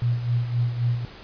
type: tone with tremolo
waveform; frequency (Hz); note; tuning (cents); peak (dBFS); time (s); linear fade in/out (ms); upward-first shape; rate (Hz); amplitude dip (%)
sine; 120; B2; -49; -18; 0.02-1.05; 0; sine; 3.8; 65
effects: pink hiss -44 dBFS RMS until 1.23 s + resampled to 11025 Hz